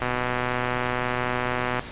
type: click train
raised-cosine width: 0.5 ms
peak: -10 dBFS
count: 221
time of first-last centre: 0.02-1.794 s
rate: 124 Hz
effects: pink hiss -38 dBFS RMS until 1.91 s + resampled to 8000 Hz